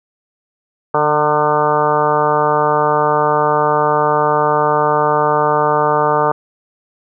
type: harmonic tone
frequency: 150 Hz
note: D3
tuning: 37 cents sharp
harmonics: 1 / 2 / 3 / 4 / 5 / 6 / 7 / 8 / 9 / 10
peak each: -25 / -27 / -18 / -19 / -21 / -17 / -23 / -18 / -29 / -28 dBFS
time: 0.94-6.32 s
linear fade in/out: 5 ms
effects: none